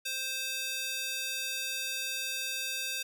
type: tone with high-pass filter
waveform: square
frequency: 523.3 Hz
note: C5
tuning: in tune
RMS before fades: -35 dBFS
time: 0.05-3.03 s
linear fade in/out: 10 ms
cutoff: 2900 Hz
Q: 1.1
effects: none